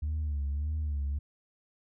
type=tone with vibrato; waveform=sine; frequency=73.7 Hz; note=D2; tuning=7 cents sharp; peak=-27 dBFS; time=0.02-1.19 s; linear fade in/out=10 ms; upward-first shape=sine; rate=1.7 Hz; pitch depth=88 cents each way; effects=tanh soft clip ceiling -27 dBFS